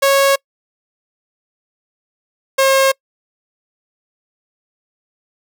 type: tone pair in turn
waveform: sawtooth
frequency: 551 / 537.8 Hz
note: C#5 / C5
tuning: -11 / +47 cents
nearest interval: unison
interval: 42 cents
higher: first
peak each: -6 / -6 dBFS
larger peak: neither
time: 0.02-0.36 / 2.58-2.92 s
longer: neither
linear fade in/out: 10 ms
effects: noise-tail reverb RT60 0.1 s tail -26 dB re dry